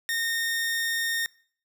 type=tone; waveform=sawtooth; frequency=1838 Hz; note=A#6; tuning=25 cents flat; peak=-22 dBFS; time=0.09-1.26 s; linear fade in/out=0 ms; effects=noise-tail reverb RT60 0.5 s tail -23 dB re dry